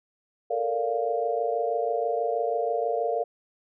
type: chord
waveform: sine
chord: Bb major seventh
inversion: third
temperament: equal with one note detuned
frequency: 440 / 466.2 / 581.3 / 698.5 Hz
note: A4 / Bb4 / D5 / F5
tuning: 0 / 0 / -18 / 0 cents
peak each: -32 / -28 / -31 / -28 dBFS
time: 0.5-3.24 s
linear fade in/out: 10 ms
effects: none